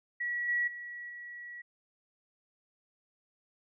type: tone with level steps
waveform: sine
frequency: 1929 Hz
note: B6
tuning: 41 cents flat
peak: -31 / -27 / -40 / -42 dBFS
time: 0.2-1.62 s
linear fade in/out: 10 ms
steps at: 0.48 / 0.67 / 1.09 s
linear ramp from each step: 10 ms
effects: none